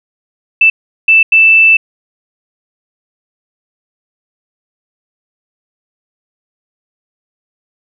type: tone bursts at uneven times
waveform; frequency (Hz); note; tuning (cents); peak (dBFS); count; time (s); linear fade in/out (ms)
sine; 2648; E7; +7; -3; 3; 0.61-0.7 / 1.08-1.23 / 1.32-1.77; 5
effects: none